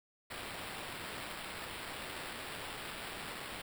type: noise with sample-and-hold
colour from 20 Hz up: white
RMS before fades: -44 dBFS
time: 0.3-3.62 s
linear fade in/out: 10 ms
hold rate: 6300 Hz
effects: none